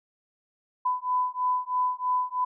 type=beating tone pair; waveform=sine; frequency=1000 / 1003.1 Hz; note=B5 / B5; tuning=+21 / +27 cents; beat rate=3.1 Hz; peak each=-27 dBFS; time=0.85-2.45 s; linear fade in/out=10 ms; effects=none